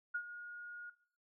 sine tone with ADSR envelope, 1436 Hz, F6, 48 cents sharp, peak -33 dBFS, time 0.14-0.9 s, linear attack 12 ms, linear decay 69 ms, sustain -12 dB, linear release 6 ms, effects noise-tail reverb RT60 0.6 s tail -19 dB re dry

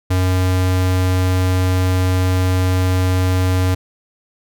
square tone, 92.2 Hz, F#2, 6 cents flat, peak -14 dBFS, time 0.1-3.75 s, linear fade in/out 10 ms, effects none

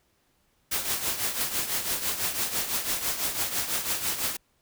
white noise with tremolo, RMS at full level -26 dBFS, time 0.71-4.37 s, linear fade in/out 10 ms, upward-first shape triangle, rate 6 Hz, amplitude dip 70%, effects pink hiss -69 dBFS RMS until 4.61 s

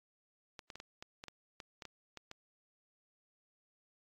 clicks, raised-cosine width 0.2 ms, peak -29 dBFS, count 12, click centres 0.592 / 0.702 / 0.756 / 0.801 / 1.025 / 1.239 / 1.283 / 1.602 / 1.822 / 1.853 / 2.173 / 2.314 s, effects AAC 32 kbps

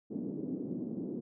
pink band-pass noise, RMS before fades -38 dBFS, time 0.1-1.21 s, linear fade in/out 20 ms, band 200 to 340 Hz, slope 24 dB/octave, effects none

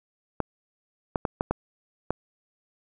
clicks, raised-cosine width 1 ms, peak -10 dBFS, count 6, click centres 0.403 / 1.158 / 1.252 / 1.409 / 1.51 / 2.106 s, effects none

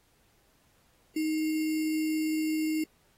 sine tone with sample-and-hold, 312.6 Hz, D#4, 8 cents sharp, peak -26 dBFS, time 1.16-2.84 s, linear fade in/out 5 ms, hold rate 2450 Hz, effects pink hiss -67 dBFS RMS until 3.17 s + AAC 48 kbps

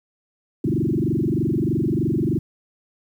sine tone with frequency modulation, 235 Hz, A#3, 14 cents sharp, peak -18 dBFS, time 0.64-2.39 s, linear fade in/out 5 ms, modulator 23.2 Hz, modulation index 5.4, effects 9-bit

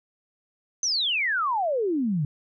sine exponential sweep, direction down, 6272 to 138.9 Hz, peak -22 dBFS, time 0.83-2.25 s, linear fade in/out 2 ms, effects none

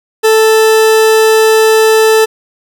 40% pulse tone, 440 Hz, A4, in tune, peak -4 dBFS, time 0.23-2.26 s, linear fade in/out 20 ms, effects none

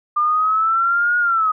sine linear two-way sweep, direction up then down, 1195 to 1447 to 1247 Hz, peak -14 dBFS, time 0.16-1.52 s, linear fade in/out 10 ms, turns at 1.18 s, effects none

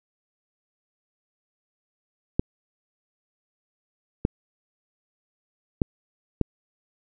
clicks, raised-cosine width 3 ms, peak -7 dBFS, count 4, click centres 2.395 / 4.251 / 5.818 / 6.413 s, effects none

